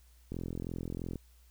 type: click train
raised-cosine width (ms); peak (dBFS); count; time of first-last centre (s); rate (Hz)
3; -25; 37; 0.32-1.157; 43
effects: added 60 Hz sine -58 dBFS peak until 1.5 s + white hiss -68 dBFS RMS until 1.5 s